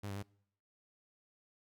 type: tone with pitch steps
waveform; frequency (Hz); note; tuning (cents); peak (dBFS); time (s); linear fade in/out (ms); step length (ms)
sawtooth; 102.1 / 98.6 / 101.2; G#2 / G2 / G#2; -29 / +11 / -44; -36; 0.03-0.228; 10; 66
effects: noise-tail reverb RT60 0.7 s tail -25 dB re dry